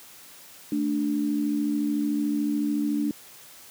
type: tone pair together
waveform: sine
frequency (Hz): 220 / 293.7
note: A3 / D4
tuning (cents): 0 / 0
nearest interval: perfect fourth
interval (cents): 500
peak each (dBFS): -28 / -24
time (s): 0.72-3.11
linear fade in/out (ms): 2
effects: white hiss -48 dBFS RMS until 3.7 s + high-pass 80 Hz 12 dB/octave